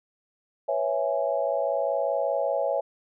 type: chord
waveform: sine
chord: C# minor seventh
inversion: third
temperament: equal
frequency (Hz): 493.9 / 554.4 / 659.3 / 830.6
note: B4 / C#5 / E5 / G#5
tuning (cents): 0 / 0 / 0 / 0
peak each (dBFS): -32 / -26 / -28 / -32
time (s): 0.68-2.81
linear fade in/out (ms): 10
effects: none